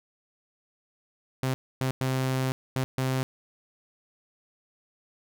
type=tone bursts at uneven times; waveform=sawtooth; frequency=130.81 Hz; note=C3; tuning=in tune; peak=-21 dBFS; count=5; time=1.43-1.54 / 1.81-1.91 / 2.01-2.52 / 2.76-2.84 / 2.98-3.23 s; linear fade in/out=0 ms; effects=none